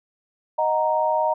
sine chord, D# minor, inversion none, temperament equal, 622.3 / 740 / 932.3 Hz, D#5 / F#5 / A#5, 0 / 0 / 0 cents, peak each -22 / -27 / -21 dBFS, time 0.58-1.34 s, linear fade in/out 10 ms, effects none

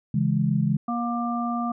sine chord, C# minor, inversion none, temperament equal, 138.59 / 164.81 / 207.7 Hz, C#3 / E3 / G#3, 0 / 0 / 0 cents, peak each -24 dBFS, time 0.14-0.77 s, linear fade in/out 5 ms
harmonic tone, 237.2 Hz, A#3, 30 cents sharp, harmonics 1 / 3 / 5, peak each -26 / -30 / -30 dBFS, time 0.88-1.72 s, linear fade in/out 5 ms
effects none

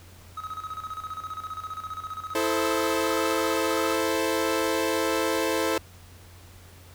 triangle tone with tremolo, 1272 Hz, D#6, 38 cents sharp, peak -29 dBFS, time 0.37-3.93 s, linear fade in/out 5 ms, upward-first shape square, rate 15 Hz, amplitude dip 70%
sawtooth chord, A minor, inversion second, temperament equal, 329.6 / 440 / 523.3 Hz, E4 / A4 / C5, 0 / 0 / 0 cents, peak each -24 dBFS, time 2.35-5.78 s, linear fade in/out 2 ms
effects added 89 Hz sine -48 dBFS peak until 6.94 s + pink hiss -52 dBFS RMS until 6.94 s

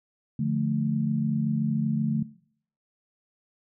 sine chord, D minor, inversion none, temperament equal, 146.83 / 174.61 / 220 Hz, D3 / F3 / A3, 0 / 0 / 0 cents, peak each -27 / -31 / -27 dBFS, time 0.39-2.23 s, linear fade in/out 5 ms, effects noise-tail reverb RT60 0.6 s tail -20 dB re dry

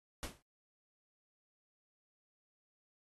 pink noise with exponential decay, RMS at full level -39 dBFS, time 0.23-0.42 s, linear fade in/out 0 ms, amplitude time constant 41 ms, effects AAC 32 kbps

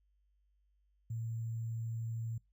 sine tone with sample-and-hold, 114.1 Hz, A#2, 37 cents flat, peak -36 dBFS, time 1.1-2.38 s, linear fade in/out 5 ms, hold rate 7350 Hz, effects noise-tail reverb RT60 0.2 s tail -25 dB re dry + added 50 Hz sine -70 dBFS peak until 2.52 s

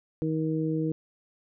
harmonic tone, 158.1 Hz, D#3, 28 cents sharp, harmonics 1 / 2 / 3, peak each -29 / -28 / -33 dBFS, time 0.22-0.92 s, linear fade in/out 0 ms, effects none

